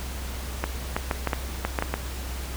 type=clicks; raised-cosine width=0.5 ms; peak=-9 dBFS; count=9; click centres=0.64 / 0.965 / 1.112 / 1.273 / 1.332 / 1.65 / 1.788 / 1.824 / 1.94 s; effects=added 64 Hz sine -32 dBFS peak until 2.56 s + pink hiss -38 dBFS RMS until 2.56 s